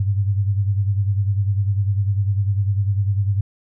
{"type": "beating tone pair", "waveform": "sine", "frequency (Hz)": [98.7, 108.7], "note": ["G2", "A2"], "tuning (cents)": [12, -21], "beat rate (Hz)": 10, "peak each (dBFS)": [-17, -24], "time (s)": [0, 3.41], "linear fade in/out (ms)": 5, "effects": []}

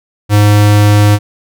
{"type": "tone", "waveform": "square", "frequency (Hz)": 103.83, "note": "G#2", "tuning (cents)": 0, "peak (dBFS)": -5, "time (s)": [0.29, 1.19], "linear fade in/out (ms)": 50, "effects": []}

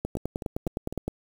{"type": "two click trains", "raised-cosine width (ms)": 2, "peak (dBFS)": [-21, -15], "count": [4, 11], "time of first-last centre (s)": [[0.17, 0.926], [0.05, 1.08]], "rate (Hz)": [3.97, 9.71], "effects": ["7-bit"]}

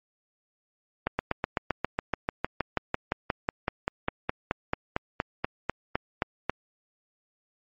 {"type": "slowing click train", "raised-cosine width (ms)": 0.5, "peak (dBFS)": -10, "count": 30, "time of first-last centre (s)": [1.07, 6.496], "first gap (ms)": 120, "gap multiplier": 1.03, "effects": ["MP3 32 kbps"]}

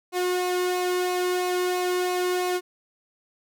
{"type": "tone with flanger", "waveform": "sawtooth", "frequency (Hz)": 361.4, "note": "F#4", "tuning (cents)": -41, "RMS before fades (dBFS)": -25, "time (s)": [0.12, 2.61], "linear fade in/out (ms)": 50, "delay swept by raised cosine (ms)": [0.59, 1.27], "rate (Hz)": 3, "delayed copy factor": -0.5, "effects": []}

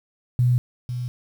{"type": "tone pair in turn", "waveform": "sine", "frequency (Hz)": [123.47, 123.47], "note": ["B2", "B2"], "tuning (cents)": [0, 0], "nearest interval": "unison", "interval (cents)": 0, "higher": "neither", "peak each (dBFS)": [-15, -25], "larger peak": "first", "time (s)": [[0.39, 0.58], [0.89, 1.08]], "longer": "neither", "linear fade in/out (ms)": 0, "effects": ["8-bit"]}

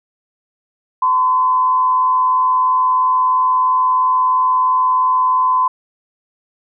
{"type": "tone with frequency modulation", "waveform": "sine", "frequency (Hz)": 1020, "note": "C6", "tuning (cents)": -44, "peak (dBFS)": -11, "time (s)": [1.02, 5.68], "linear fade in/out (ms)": 5, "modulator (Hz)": 103, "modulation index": 0.42, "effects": []}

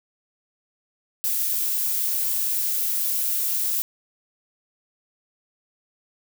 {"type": "noise", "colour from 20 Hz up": "violet", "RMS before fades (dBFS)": -24, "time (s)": [1.24, 3.82], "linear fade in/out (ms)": 0, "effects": []}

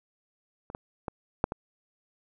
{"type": "clicks", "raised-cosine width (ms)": 1, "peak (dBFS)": [-27, -21, -18, -8, -18], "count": 5, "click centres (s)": [0.701, 0.749, 1.082, 1.441, 1.521], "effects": []}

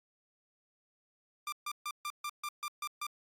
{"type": "tone bursts", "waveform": "sawtooth", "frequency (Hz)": 1189, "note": "D6", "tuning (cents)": 21, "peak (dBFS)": -32, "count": 9, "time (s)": [1.47, 3.067], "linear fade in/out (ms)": 2, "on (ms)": 53, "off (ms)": 140, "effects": ["AAC 48 kbps"]}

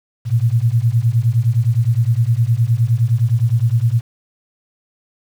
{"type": "beating tone pair", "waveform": "sine", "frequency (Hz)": [111.6, 121.3], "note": ["A2", "B2"], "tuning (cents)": [25, -31], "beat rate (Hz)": 9.7, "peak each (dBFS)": -15, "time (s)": [0.25, 4.02], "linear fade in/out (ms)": 50, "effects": ["7-bit"]}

